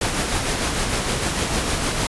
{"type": "noise with tremolo", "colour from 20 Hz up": "pink", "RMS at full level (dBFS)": -21, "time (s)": [0.01, 2.07], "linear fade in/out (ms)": 5, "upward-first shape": "sine", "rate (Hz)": 6.6, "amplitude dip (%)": 35, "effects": ["resampled to 24000 Hz"]}